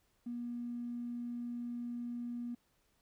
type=tone; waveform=triangle; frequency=239.8 Hz; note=A#3; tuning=49 cents sharp; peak=-34 dBFS; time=0.26-2.55 s; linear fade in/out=10 ms; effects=tanh soft clip ceiling -36 dBFS + pink hiss -75 dBFS RMS until 3.01 s